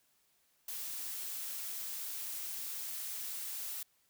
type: noise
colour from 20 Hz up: blue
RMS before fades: -41 dBFS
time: 0.68-3.83 s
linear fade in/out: 5 ms
effects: white hiss -73 dBFS RMS until 4.09 s